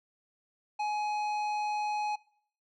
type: tone with tanh clipping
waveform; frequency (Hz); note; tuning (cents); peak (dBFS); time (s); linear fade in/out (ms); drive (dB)
sine; 840; G#5; +19; -31; 0.79-2.16; 10; 12
effects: noise-tail reverb RT60 0.6 s tail -22 dB re dry

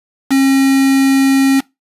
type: tone with quantisation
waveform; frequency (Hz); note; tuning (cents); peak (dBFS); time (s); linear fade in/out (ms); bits
triangle; 270; C#4; -45; -6; 0.3-1.61; 20; 3
effects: noise-tail reverb RT60 0.2 s tail -22 dB re dry + resampled to 32000 Hz

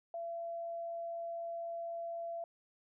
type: tone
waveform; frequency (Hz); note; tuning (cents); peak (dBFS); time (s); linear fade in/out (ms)
sine; 676; E5; +43; -38; 0.14-2.44; 2
effects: none

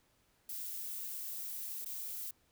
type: noise with dropouts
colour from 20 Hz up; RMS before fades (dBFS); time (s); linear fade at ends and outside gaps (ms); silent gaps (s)
violet; -42; 0.49-2.31; 5; 1.848-1.858
effects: pink hiss -72 dBFS RMS until 2.51 s

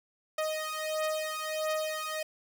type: beating tone pair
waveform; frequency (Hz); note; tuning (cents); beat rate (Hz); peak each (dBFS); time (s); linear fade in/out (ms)
sawtooth; 622.3 / 623.8; D#5 / D#5; 0 / +4; 1.5; -30 / -30; 0.38-2.23; 5
effects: none

